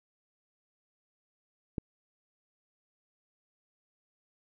click, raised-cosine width 3 ms, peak -19 dBFS, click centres 1.782 s, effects none

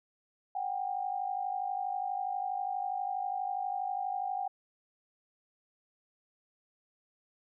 sine tone pair together, 742 / 794.3 Hz, F#5 / G5, +5 / +23 cents, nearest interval minor second, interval 118 cents, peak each -35 / -34 dBFS, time 0.55-4.48 s, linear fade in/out 5 ms, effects none

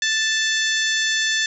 harmonic tone with a mistuned harmonic, 880 Hz, A5, in tune, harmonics 2 / 3 / 4 / 5 / 6 / 7 / 8, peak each -21 / -31 / -24 / -30 / -31 / -28 / -31 dBFS, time 0.02-1.46 s, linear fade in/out 2 ms, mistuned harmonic 8, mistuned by +40 cents, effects none

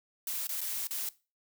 blue noise with dropouts, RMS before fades -35 dBFS, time 0.27-1.09 s, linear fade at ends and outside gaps 2 ms, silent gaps 0.471-0.491 / 0.608-0.613 / 0.872-0.908 s, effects noise-tail reverb RT60 0.3 s tail -19 dB re dry

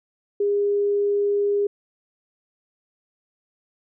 sine tone, 406.8 Hz, G#4, 36 cents flat, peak -18 dBFS, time 0.4-1.67 s, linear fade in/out 5 ms, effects none

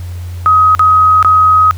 sine tone with dropouts, 1263 Hz, D#6, 26 cents sharp, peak -4 dBFS, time 0.46-1.71 s, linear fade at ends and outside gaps 0 ms, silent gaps 0.75-0.794 / 1.227-1.247 s, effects added 88 Hz sine -20 dBFS peak until 1.77 s + pink hiss -39 dBFS RMS until 1.77 s

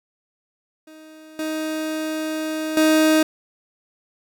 30% pulse tone with level steps, 312.9 Hz, D#4, 10 cents sharp, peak -39 / -21 / -11 dBFS, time 0.87-3.23 s, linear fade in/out 5 ms, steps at 1.39 / 2.77 s, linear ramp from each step 2 ms, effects none

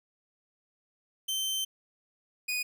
sawtooth tone pair in turn, 3100 / 2477 Hz, G7 / D#7, -20 / -8 cents, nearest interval major third, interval 388 cents, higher first, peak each -26 dBFS, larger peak neither, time 1.28-1.65 / 2.48-2.63 s, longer first, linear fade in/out 10 ms, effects none

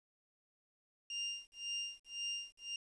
30% pulse tone with tremolo, 2800 Hz, F7, 4 cents sharp, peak -34 dBFS, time 1.1-2.76 s, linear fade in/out 2 ms, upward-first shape sine, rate 1.9 Hz, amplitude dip 100%, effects resampled to 22050 Hz + 11-bit

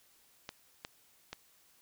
clicks, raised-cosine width 0.2 ms, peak -23 dBFS, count 3, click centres 0.491 / 0.849 / 1.33 s, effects white hiss -66 dBFS RMS until 1.81 s

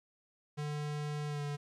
square tone with pitch glide, 148.4 to 145.26 Hz, D3 to D3, +18 to -19 cents, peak -36 dBFS, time 0.57-1.57 s, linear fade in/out 20 ms, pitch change -37 cents, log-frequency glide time 1.27-1.42 s, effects low-pass 8000 Hz 12 dB/octave + 13-bit

